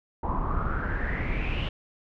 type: noise with low-pass filter sweep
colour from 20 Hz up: brown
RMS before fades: -28 dBFS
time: 0.23-1.69 s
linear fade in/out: 5 ms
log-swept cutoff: 940 to 3000 Hz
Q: 8.4
effects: none